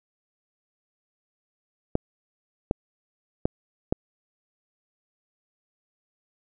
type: clicks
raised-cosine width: 2 ms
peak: -8 dBFS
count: 4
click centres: 1.954 / 2.711 / 3.455 / 3.925 s
effects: none